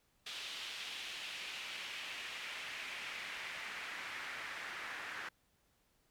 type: noise with band-pass filter sweep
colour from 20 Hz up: pink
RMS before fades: -45 dBFS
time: 0.26-5.29 s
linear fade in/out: 5 ms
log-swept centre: 3300 to 1700 Hz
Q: 2
effects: pink hiss -75 dBFS RMS until 6.1 s